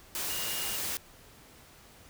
sine tone in noise, 2851 Hz, F7, 35 cents sharp, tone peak -40 dBFS, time 0.3-0.76 s, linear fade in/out 0 ms, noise white, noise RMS -34 dBFS, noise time 0.15-0.97 s, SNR -9 dB, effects pink hiss -55 dBFS RMS until 2.09 s

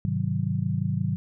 sine chord, Ab dominant seventh, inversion none, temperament just, 103.83 / 129.78 / 155.74 / 186.89 Hz, Ab2 / C3 / Eb3 / Gb3, 0 / -14 / +2 / +18 cents, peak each -29 dBFS, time 0.05-1.16 s, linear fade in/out 0 ms, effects none

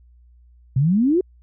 sine exponential sweep, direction up, 124 to 385.5 Hz, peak -14 dBFS, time 0.76-1.21 s, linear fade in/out 5 ms, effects added 60 Hz sine -48 dBFS peak until 1.42 s

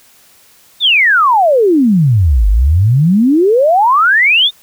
sine exponential two-way sweep, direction down then up, 3729 to 47.4 to 3729 Hz, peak -6 dBFS, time 0.8-4.51 s, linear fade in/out 50 ms, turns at 2.48 s, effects white hiss -46 dBFS RMS until 4.62 s

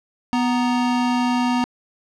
square tone pair together, 247.4 / 934 Hz, B3 / A#5, +3 / +3 cents, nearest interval octave + major seventh, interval 2300 cents, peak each -19 / -25 dBFS, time 0.33-1.64 s, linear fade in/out 0 ms, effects low-pass 5000 Hz 12 dB/octave

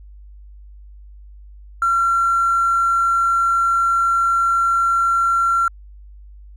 triangle tone with hard clipping, 1366 Hz, F6, 39 cents flat, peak -14 dBFS, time 1.82-5.68 s, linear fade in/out 2 ms, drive 3 dB, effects added 50 Hz sine -38 dBFS peak until 6.56 s

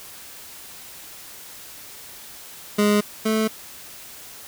25% pulse tone pair in turn, 207.7 / 218.7 Hz, G#3 / A3, 0 / -10 cents, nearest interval minor second, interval 90 cents, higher second, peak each -12 / -15 dBFS, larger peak first, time 2.78-3.01 / 3.25-3.48 s, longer neither, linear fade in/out 10 ms, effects white hiss -41 dBFS RMS until 4.47 s

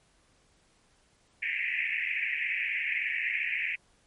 white band-pass noise, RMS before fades -31 dBFS, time 1.42-3.76 s, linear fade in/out 10 ms, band 1800 to 2600 Hz, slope 96 dB/octave, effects pink hiss -66 dBFS RMS until 4.06 s + MP3 48 kbps

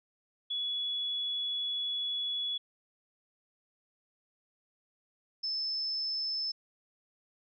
sine tone pair in turn, 3392 / 5255 Hz, G#7 / E8, +36 / -6 cents, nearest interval minor sixth, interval 758 cents, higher second, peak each -31 / -31 dBFS, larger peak neither, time 0.5-2.58 / 5.43-6.52 s, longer first, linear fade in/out 10 ms, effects none

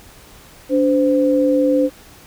sine tone pair together, 289.1 / 515.1 Hz, D4 / C5, -27 / -27 cents, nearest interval minor seventh, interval 1000 cents, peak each -15 dBFS, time 0.69-1.9 s, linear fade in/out 50 ms, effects pink hiss -44 dBFS RMS until 2.26 s

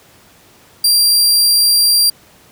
sawtooth tone, 4741 Hz, D8, 16 cents sharp, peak -6 dBFS, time 0.84-2.1 s, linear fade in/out 5 ms, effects pink hiss -46 dBFS RMS until 2.51 s + high-pass 80 Hz 12 dB/octave

